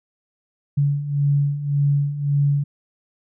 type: beating tone pair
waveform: sine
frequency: 141.5 / 143.3 Hz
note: C#3 / D3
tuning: +36 / -42 cents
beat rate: 1.8 Hz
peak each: -23 / -18 dBFS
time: 0.77-2.64 s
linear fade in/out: 10 ms
effects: none